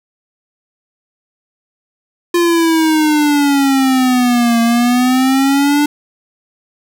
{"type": "exponential two-way sweep", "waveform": "square", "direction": "down then up", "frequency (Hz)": [349.2, 230.6, 295.4], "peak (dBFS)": -10, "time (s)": [2.34, 5.86], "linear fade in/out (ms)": 5, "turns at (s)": 4.61, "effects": ["7-bit"]}